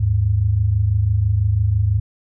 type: tone pair together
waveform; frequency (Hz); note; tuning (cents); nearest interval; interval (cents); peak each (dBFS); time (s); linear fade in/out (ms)
sine; 77.78 / 103.82; D#2 / G#2; 0 / 0; perfect fourth; 500; -20 / -15; 0-2; 10
effects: none